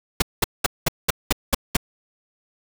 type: noise bursts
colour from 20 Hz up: pink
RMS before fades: -17 dBFS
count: 8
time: 0.2-1.768 s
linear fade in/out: 5 ms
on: 21 ms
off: 200 ms
effects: none